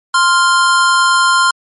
square tone pair together, 1046.5 / 1396.9 Hz, C6 / F6, 0 / 0 cents, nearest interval perfect fourth, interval 500 cents, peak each -12 dBFS, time 0.14-1.51 s, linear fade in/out 5 ms, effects MP3 48 kbps

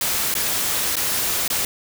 white noise with dropouts, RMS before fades -22 dBFS, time 0.01-1.65 s, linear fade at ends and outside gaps 2 ms, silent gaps 0.341-0.351 / 0.957-0.966 / 1.479-1.501 s, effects none

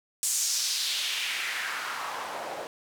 white noise with band-pass filter sweep, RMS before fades -31 dBFS, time 0.23-2.67 s, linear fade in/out 0 ms, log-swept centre 8000 to 550 Hz, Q 2, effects none

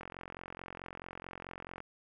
click train, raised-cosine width 0.5 ms, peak -28 dBFS, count 81, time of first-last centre 0.01-1.804 s, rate 44.6 Hz, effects none

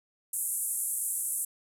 white band-pass noise, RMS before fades -32 dBFS, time 0.33-1.45 s, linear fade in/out 5 ms, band 8100 to 12000 Hz, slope 48 dB/octave, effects none

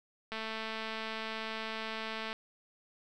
click train, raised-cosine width 0.3 ms, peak -23 dBFS, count 445, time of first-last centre 0.32-2.329 s, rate 221 Hz, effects none

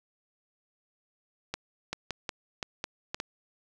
clicks, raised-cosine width 0.2 ms, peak -15 dBFS, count 8, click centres 1.54 / 1.93 / 2.107 / 2.292 / 2.628 / 2.841 / 3.145 / 3.201 s, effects none

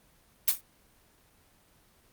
blue noise with exponential decay, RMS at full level -18 dBFS, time 0.48-0.61 s, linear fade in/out 1 ms, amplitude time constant 28 ms, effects pink hiss -63 dBFS RMS until 2.12 s + Opus 24 kbps

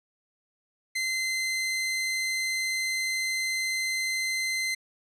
sawtooth tone, 2067 Hz, C7, 22 cents flat, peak -23 dBFS, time 0.95-4.75 s, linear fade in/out 10 ms, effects low-pass 10000 Hz 12 dB/octave

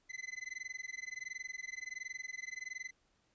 45% pulse tone with amplitude modulation, 2031 Hz, B6, 48 cents sharp, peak -38 dBFS, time 0.09-2.91 s, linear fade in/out 20 ms, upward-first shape sine, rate 21.4 Hz, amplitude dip 100%, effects pink hiss -75 dBFS RMS until 3.34 s + resampled to 16000 Hz

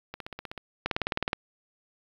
two click trains, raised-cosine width 0.3 ms, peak -21 / -10 dBFS, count 8 / 10, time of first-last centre 0.14-0.578 / 0.86-1.331 s, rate 16 / 19.1 Hz, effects low-pass 5000 Hz 12 dB/octave + 8-bit

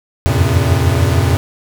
square tone cluster, 82.3 / 89 / 95.3 / 114.7 / 134.3 Hz, E2 / F2 / G2 / A#2 / C3, -2 / +33 / -48 / -28 / +46 cents, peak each -18 dBFS, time 0.26-1.37 s, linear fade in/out 0 ms, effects none

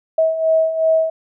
sine beating tone pair, 641 / 643.7 Hz, E5 / E5, -49 / -41 cents, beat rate 2.7 Hz, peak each -20 / -14 dBFS, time 0.18-1.1 s, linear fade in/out 5 ms, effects none

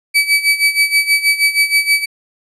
35% pulse tone with tremolo, 2292 Hz, D7, 43 cents flat, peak -6 dBFS, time 0.14-2.06 s, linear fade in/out 20 ms, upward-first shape sine, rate 6.3 Hz, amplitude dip 80%, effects resampled to 32000 Hz

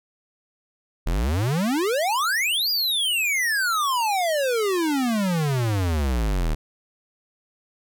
square exponential two-way sweep, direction up then down, 36.71 to 4951 to 36.71 Hz, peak -21 dBFS, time 1.06-6.55 s, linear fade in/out 10 ms, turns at 2.7 s, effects none

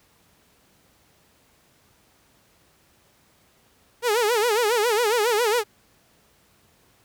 sawtooth tone with vibrato, 450.6 Hz, A4, 41 cents sharp, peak -15 dBFS, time 4.02-5.64 s, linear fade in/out 50 ms, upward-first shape sine, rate 7.3 Hz, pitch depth 160 cents each way, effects pink hiss -60 dBFS RMS until 7.04 s + high-pass 60 Hz 12 dB/octave

